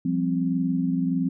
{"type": "chord", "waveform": "sine", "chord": "F suspended second", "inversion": "none", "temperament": "equal", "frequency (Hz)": [174.61, 196, 261.6], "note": ["F3", "G3", "C4"], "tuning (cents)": [0, 0, 0], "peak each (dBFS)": [-25, -30, -24], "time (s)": [0.05, 1.29], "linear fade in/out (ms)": 5, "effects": []}